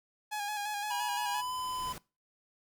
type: tone with vibrato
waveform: sawtooth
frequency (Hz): 830.6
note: G#5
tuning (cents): 0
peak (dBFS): -30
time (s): 0.31-1.42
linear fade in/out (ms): 20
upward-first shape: square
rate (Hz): 5.8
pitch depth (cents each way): 30
type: noise with exponential growth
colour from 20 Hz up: pink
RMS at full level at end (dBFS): -44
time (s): 0.73-1.98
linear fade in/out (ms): 1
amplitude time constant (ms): 270
type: tone with pitch glide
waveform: square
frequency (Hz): 967 to 1010.4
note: B5 to B5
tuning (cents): -37 to +39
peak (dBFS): -35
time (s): 0.9-1.93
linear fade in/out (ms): 10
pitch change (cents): +76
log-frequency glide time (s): 1.27-1.52
effects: noise-tail reverb RT60 0.3 s tail -22 dB re dry